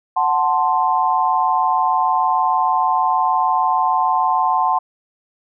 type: chord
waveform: sine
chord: F# diminished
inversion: none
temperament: equal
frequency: 740 / 880 / 1046.5 Hz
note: F#5 / A5 / C6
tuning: 0 / 0 / 0 cents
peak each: -19 / -18 / -18 dBFS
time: 0.16-4.79 s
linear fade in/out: 10 ms
effects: none